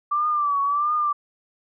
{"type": "tone with vibrato", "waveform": "sine", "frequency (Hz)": 1168, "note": "D6", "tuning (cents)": -10, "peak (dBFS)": -19, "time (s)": [0.11, 1.13], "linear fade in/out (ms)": 10, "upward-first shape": "triangle", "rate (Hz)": 1.5, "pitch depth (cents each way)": 84, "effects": []}